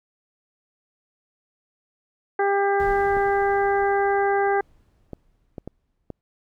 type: harmonic tone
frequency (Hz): 398.7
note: G4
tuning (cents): +29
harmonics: 1 / 2 / 3 / 4 / 5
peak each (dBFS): -21 / -22 / -32 / -28 / -34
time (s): 2.39-4.61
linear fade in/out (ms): 5
type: noise with exponential decay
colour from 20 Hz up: brown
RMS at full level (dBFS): -34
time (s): 2.8-6.21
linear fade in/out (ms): 0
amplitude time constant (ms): 740
type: clicks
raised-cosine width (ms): 2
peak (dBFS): -20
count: 5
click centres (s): 3.169 / 5.133 / 5.582 / 5.676 / 6.103
effects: none